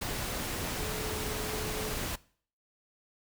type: tone in noise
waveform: sine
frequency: 429.7 Hz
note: A4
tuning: 41 cents flat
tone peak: -40 dBFS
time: 0.78-1.95 s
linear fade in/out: 10 ms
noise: pink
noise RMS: -35 dBFS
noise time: 0.01-2.16 s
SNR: -8 dB
effects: noise-tail reverb RT60 0.5 s tail -21 dB re dry